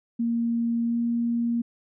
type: tone with pitch glide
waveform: sine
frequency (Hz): 233.1 to 235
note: A#3 to A#3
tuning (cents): 0 to +14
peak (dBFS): -22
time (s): 0.19-1.62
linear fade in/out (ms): 10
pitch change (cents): +14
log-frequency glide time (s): 0.85-0.97
effects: none